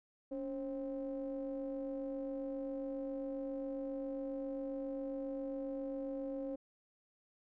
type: ring-modulated tone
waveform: triangle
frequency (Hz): 128.1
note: C3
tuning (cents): -36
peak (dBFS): -33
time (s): 0.31-6.56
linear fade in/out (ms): 10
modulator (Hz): 408
effects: none